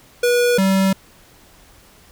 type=tone pair in turn; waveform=square; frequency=484.8 / 192.39 Hz; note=B4 / G3; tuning=-32 / -32 cents; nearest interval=octave + major third; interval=1600 cents; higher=first; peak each=-14 dBFS; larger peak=neither; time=0.23-0.58 / 0.58-0.93 s; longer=neither; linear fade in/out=5 ms; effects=pink hiss -49 dBFS RMS until 2.11 s